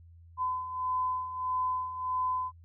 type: beating tone pair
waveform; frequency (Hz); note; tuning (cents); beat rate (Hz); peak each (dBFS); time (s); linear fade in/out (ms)
sine; 1014 / 1015.6; B5 / B5; +45 / +48; 1.6; -36 / -30; 0.37-2.52; 50
effects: added 84 Hz sine -51 dBFS peak until 2.64 s